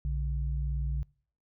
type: tone pair together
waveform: sine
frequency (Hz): 59.83 / 142.1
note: A#1 / C#3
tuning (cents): +46 / +43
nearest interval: octave + minor third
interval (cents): 1497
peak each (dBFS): -29 / -35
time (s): 0.05-1.03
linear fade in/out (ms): 0
effects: noise-tail reverb RT60 0.5 s tail -24 dB re dry